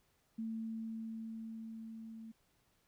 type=tone with level ramp; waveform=sine; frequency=223.8 Hz; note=A3; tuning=30 cents sharp; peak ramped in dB=-37 to -47 dBFS; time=0.38-2.32 s; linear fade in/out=10 ms; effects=pink hiss -75 dBFS RMS until 2.87 s